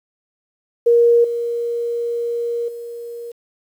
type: tone with level steps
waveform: sine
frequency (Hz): 471.4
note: A#4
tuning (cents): +19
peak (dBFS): -9 / -19 / -28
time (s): 0.86-3.32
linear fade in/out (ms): 10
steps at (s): 1.24 / 2.68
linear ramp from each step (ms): 5
effects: 8-bit